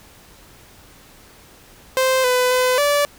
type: tone with pitch steps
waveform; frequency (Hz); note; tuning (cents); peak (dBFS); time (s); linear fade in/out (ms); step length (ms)
sawtooth; 521 / 501 / 506 / 579; C5 / B4 / B4 / D5; -7 / +25 / +42 / -25; -11; 1.97-3.05; 0; 270
effects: pink hiss -47 dBFS RMS until 3.18 s